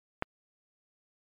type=click; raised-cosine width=0.5 ms; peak=-13 dBFS; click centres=0.224 s; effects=MP3 64 kbps